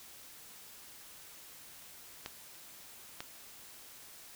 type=clicks; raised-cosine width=0.2 ms; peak=-22 dBFS; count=2; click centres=2.261 / 3.205 s; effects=white hiss -53 dBFS RMS until 4.35 s